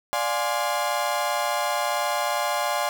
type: chord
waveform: 35% pulse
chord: D half-diminished seventh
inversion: none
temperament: equal with one note detuned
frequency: 587.3 / 707.8 / 830.6 / 1046.5 Hz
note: D5 / F5 / Ab5 / C6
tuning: 0 / +23 / 0 / 0 cents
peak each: -27 dBFS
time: 0.13-2.89 s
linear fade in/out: 0 ms
effects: none